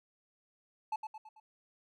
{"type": "tone with echo", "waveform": "triangle", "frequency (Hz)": 868, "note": "A5", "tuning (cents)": -24, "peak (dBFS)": -30, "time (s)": [0.92, 0.96], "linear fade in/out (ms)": 5, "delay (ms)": 110, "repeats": 4, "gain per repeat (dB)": -6, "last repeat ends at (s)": 1.4, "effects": []}